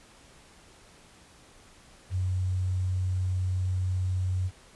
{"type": "tone with quantisation", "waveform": "sine", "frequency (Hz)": 92.5, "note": "F#2", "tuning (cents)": 0, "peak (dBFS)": -25, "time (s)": [2.1, 4.51], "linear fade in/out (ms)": 50, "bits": 9, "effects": ["pink hiss -55 dBFS RMS until 4.75 s", "resampled to 24000 Hz"]}